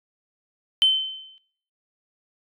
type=tone with exponential decay; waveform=sine; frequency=3076 Hz; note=G7; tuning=33 cents flat; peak=-11 dBFS; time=0.82-1.38 s; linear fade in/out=0 ms; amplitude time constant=120 ms; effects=noise-tail reverb RT60 0.7 s tail -21 dB re dry + tanh soft clip ceiling -9 dBFS